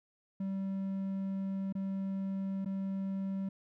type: tone with dropouts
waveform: triangle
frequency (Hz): 193.5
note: G3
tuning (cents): -22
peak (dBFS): -31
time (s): 0.4-3.49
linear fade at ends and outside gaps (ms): 5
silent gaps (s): 1.726-1.751 / 2.648-2.658
effects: none